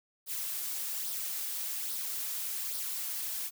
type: noise with flanger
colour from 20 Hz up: blue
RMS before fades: -36 dBFS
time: 0.26-3.51 s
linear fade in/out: 50 ms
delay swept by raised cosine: 0.2 to 4.2 ms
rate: 1.2 Hz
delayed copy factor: +0.5
effects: none